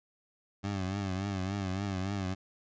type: tone with vibrato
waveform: 20% pulse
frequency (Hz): 96.7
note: G2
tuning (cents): -23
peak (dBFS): -27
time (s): 0.63-2.35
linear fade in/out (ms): 20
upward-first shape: triangle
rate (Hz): 3.5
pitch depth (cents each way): 100
effects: resampled to 16000 Hz